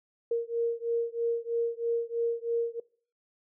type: beating tone pair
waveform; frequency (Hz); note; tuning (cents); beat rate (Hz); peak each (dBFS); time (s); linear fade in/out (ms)
sine; 464.7 / 467.8; A#4 / A#4; -5 / +6; 3.1; -30; 0.31-2.8; 5
effects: noise-tail reverb RT60 0.5 s tail -23 dB re dry